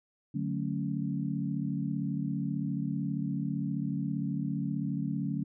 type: chord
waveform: sine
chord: D major seventh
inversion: none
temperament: equal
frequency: 146.83 / 185 / 220 / 277.2 Hz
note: D3 / F#3 / A3 / C#4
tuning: 0 / 0 / 0 / 0 cents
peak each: -34 / -35 / -36 / -36 dBFS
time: 0.34-5.44 s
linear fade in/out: 10 ms
effects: none